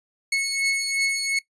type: beating tone pair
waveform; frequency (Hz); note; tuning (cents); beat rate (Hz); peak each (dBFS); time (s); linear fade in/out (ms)
sawtooth; 2193 / 2195.8; C#7 / C#7; -19 / -17; 2.8; -24 / -20; 0.32-1.39; 5
effects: noise-tail reverb RT60 0.1 s tail -18 dB re dry + resampled to 24000 Hz